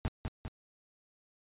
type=noise with echo; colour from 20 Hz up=brown; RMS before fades=-31 dBFS; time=0.05-0.08 s; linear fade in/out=0 ms; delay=200 ms; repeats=2; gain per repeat=-4 dB; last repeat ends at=0.48 s; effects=resampled to 8000 Hz